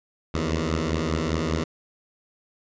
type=beating tone pair; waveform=10% pulse; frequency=77.78 / 82.78 Hz; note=D#2 / E2; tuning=0 / +8 cents; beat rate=5 Hz; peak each=-18 dBFS; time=0.34-1.64 s; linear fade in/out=5 ms; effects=resampled to 16000 Hz